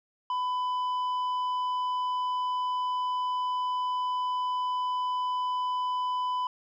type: tone with tanh clipping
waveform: triangle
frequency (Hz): 1000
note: B5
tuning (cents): +21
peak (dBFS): -28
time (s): 0.3-6.47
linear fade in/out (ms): 2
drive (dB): 10
effects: none